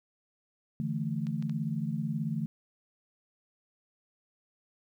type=chord; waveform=sine; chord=D suspended second; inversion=none; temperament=just; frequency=146.83 / 165.19 / 220.2 Hz; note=D3 / E3 / A3; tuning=0 / +4 / +2 cents; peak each=-34 dBFS; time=0.8-2.46 s; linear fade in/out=0 ms
type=clicks; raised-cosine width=0.2 ms; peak=-32 dBFS; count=3; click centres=1.269 / 1.425 / 1.496 s
effects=11-bit